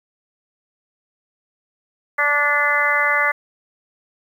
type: harmonic tone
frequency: 290.7 Hz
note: D4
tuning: 18 cents flat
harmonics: 2 / 3 / 4 / 5 / 6 / 7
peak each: -26 / -27 / -22 / -23 / -21 / -19 dBFS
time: 2.18-3.32 s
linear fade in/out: 10 ms
effects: 8-bit